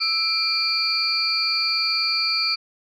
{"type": "tone cluster", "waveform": "sine", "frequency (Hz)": [1314, 2380, 4423, 4744], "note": ["E6", "D7", "C#8", "D8"], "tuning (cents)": [-6, 22, -5, 17], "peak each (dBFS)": [-30, -26, -23, -23], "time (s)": [0, 2.56], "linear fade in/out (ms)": 20, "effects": ["tanh soft clip ceiling -9 dBFS"]}